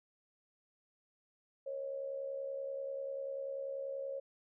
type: tone with amplitude modulation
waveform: sine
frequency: 546 Hz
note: C#5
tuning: 26 cents flat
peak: -35 dBFS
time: 1.66-4.2 s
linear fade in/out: 10 ms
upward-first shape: sine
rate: 70.3 Hz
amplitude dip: 60%
effects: none